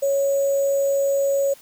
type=tone with sample-and-hold; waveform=sine; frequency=554.4 Hz; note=C#5; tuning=in tune; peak=-17 dBFS; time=0.02-1.54 s; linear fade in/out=10 ms; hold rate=7350 Hz; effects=white hiss -49 dBFS RMS until 1.61 s